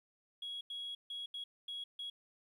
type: tone bursts at uneven times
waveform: sine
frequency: 3322 Hz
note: G#7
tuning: in tune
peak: -39 dBFS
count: 6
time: 0.42-0.61 / 0.7-0.95 / 1.1-1.26 / 1.34-1.44 / 1.68-1.84 / 1.99-2.1 s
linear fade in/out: 5 ms
effects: tanh soft clip ceiling -37 dBFS + 12-bit